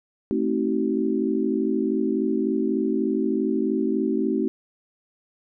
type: chord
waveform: sine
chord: A diminished seventh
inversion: none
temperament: just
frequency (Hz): 220 / 264 / 316.8 / 380.2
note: A3 / C4 / Eb4 / Gb4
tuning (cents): 0 / +16 / +31 / +47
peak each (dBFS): -26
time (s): 0.31-4.48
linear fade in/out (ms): 0
effects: none